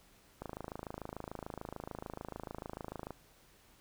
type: click train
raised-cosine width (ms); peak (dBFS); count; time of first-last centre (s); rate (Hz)
1; -27; 73; 0.42-3.107; 26.8
effects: pink hiss -64 dBFS RMS until 3.8 s